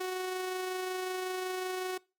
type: tone with amplitude modulation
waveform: sawtooth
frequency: 370 Hz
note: F#4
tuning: in tune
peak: -28 dBFS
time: 0-1.98 s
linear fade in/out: 10 ms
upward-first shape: sine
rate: 25.4 Hz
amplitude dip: 25%
effects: noise-tail reverb RT60 0.3 s tail -24 dB re dry + Opus 48 kbps